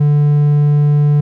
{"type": "tone", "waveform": "triangle", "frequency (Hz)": 146.83, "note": "D3", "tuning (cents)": 0, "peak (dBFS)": -6, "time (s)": [0, 1.21], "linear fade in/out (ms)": 10, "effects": []}